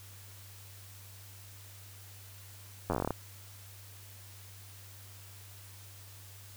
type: slowing click train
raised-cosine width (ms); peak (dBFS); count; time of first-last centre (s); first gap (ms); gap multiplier
1; -17; 12; 2.9-3.107; 10; 1.12
effects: added 98 Hz sine -51 dBFS peak until 6.56 s + white hiss -54 dBFS RMS until 6.56 s